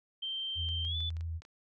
sine tone with pitch glide, 3136 to 3480 Hz, G7 to A7, 0 to -20 cents, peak -34 dBFS, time 0.22-1.1 s, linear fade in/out 10 ms, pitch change +180 cents, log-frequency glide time 0.84-0.96 s
sine tone with vibrato, 82.41 Hz, E2, in tune, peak -34 dBFS, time 0.55-1.41 s, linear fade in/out 50 ms, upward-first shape sine, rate 6.1 Hz, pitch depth 16 cents each way
clicks, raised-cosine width 0.2 ms, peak -36 dBFS, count 8, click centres 0.689 / 0.85 / 1.005 / 1.104 / 1.168 / 1.209 / 1.42 / 1.451 s
effects none

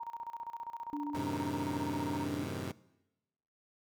sine tone with tremolo, 932.3 Hz, A#5, in tune, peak -37 dBFS, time 0-2.26 s, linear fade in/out 10 ms, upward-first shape square, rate 15 Hz, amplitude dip 80%
sine tone, 291.6 Hz, D4, 12 cents flat, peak -35 dBFS, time 0.93-2.44 s, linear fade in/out 0 ms
15% pulse chord, F# diminished seventh, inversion none, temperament equal, 92.5 / 110 / 130.81 / 155.56 Hz, F#2 / A2 / C3 / Eb3, 0 / 0 / 0 / 0 cents, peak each -35 / -38 / -35 / -38 dBFS, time 1.14-2.72 s, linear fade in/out 10 ms
effects noise-tail reverb RT60 1.0 s tail -21 dB re dry

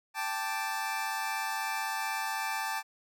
25% pulse chord, G suspended second, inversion none, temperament equal, 784 / 880 / 1174.7 Hz, G5 / A5 / D6, 0 / 0 / 0 cents, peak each -34 / -30 / -35 dBFS, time 0.14-2.83 s, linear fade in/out 50 ms, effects none

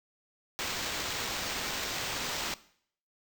white noise with sample-and-hold, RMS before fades -35 dBFS, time 0.59-2.54 s, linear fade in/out 0 ms, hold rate 11025 Hz, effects noise-tail reverb RT60 0.6 s tail -18 dB re dry

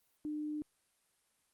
sine tone, 301.3 Hz, D4, 44 cents sharp, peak -36 dBFS, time 0.25-0.62 s, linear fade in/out 0 ms, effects white hiss -75 dBFS RMS until 1.53 s + Opus 32 kbps

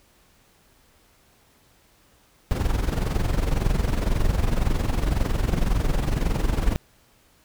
brown noise with amplitude modulation, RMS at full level -19 dBFS, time 2.51-6.76 s, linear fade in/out 0 ms, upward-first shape sine, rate 21.9 Hz, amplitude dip 70%, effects pink hiss -59 dBFS RMS until 7.44 s

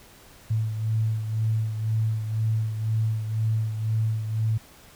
sine beating tone pair, 110 / 112 Hz, A2 / A2, 0 / +31 cents, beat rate 2 Hz, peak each -23 / -31 dBFS, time 0.5-4.58 s, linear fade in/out 10 ms, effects pink hiss -51 dBFS RMS until 4.95 s

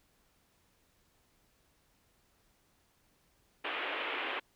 white band-pass noise, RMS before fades -37 dBFS, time 3.64-4.4 s, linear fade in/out 10 ms, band 290 to 3100 Hz, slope 48 dB/octave, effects pink hiss -71 dBFS RMS until 4.55 s

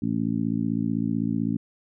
harmonic tone, 55.8 Hz, A1, 25 cents sharp, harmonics 2 / 3 / 4 / 5 / 6, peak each -32 / -30 / -26 / -28 / -39 dBFS, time 0.02-1.57 s, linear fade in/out 5 ms, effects none

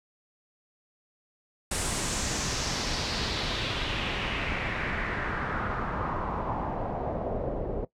pink noise with low-pass filter sweep, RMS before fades -31 dBFS, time 1.71-7.85 s, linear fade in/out 5 ms, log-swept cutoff 9200 to 490 Hz, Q 2.5, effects noise-tail reverb RT60 0.1 s tail -18 dB re dry

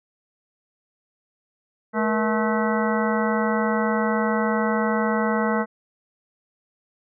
harmonic tone with a mistuned harmonic, 216.6 Hz, A3, 27 cents flat, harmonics 1 / 2 / 3 / 4 / 5 / 6 / 7 / 9, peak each -23 / -26 / -28 / -29 / -30 / -31 / -31 / -33 dBFS, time 1.93-5.66 s, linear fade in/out 50 ms, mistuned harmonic 2, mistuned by +150 cents, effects none

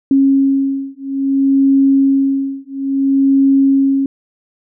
sine beating tone pair, 272.4 / 272.99 Hz, C#4 / C#4, -30 / -26 cents, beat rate 0.59 Hz, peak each -13 dBFS, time 0.11-4.06 s, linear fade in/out 2 ms, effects none

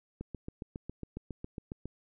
click train, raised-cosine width 3 ms, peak -26 dBFS, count 13, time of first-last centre 0.21-1.856 s, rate 7.29 Hz, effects none

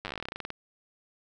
slowing click train, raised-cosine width 0.3 ms, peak -19 dBFS, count 19, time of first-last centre 0.05-0.504 s, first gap 9 ms, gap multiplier 1.11, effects none

